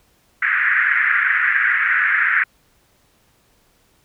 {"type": "band-pass noise", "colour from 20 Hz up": "pink", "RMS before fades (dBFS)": -17, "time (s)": [0.42, 2.44], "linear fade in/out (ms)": 5, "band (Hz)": [1500, 2000], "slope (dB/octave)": 48, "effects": ["pink hiss -59 dBFS RMS until 4.04 s"]}